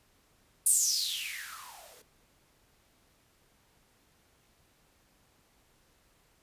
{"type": "noise with band-pass filter sweep", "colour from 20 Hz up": "violet", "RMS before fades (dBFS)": -32, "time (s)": [0.66, 2.02], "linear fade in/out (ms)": 5, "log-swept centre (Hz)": [9600, 440], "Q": 8.3, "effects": ["pink hiss -67 dBFS RMS until 6.42 s", "resampled to 32000 Hz"]}